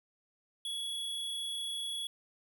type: tone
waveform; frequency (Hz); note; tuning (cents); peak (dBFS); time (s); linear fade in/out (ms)
square; 3367; G#7; +23; -36; 0.65-2.07; 2
effects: none